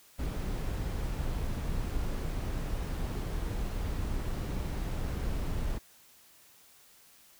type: noise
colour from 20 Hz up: brown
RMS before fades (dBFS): -33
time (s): 0.18-5.79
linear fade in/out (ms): 20
effects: white hiss -59 dBFS RMS until 7.39 s